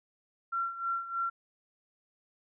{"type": "tone with tremolo", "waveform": "sine", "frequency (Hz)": 1365, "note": "F6", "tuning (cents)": -40, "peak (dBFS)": -28, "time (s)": [0.52, 1.3], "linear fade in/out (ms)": 10, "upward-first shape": "sine", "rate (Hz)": 3.2, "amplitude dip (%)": 75, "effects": []}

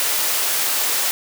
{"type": "high-pass noise", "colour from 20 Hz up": "white", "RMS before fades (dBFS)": -20, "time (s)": [0, 1.11], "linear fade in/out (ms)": 0, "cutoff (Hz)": 420, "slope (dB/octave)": 12, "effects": []}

